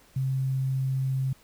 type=tone with quantisation; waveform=sine; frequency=132.8 Hz; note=C3; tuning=26 cents sharp; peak=-24 dBFS; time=0.16-1.33 s; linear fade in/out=5 ms; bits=9; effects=pink hiss -58 dBFS RMS until 1.43 s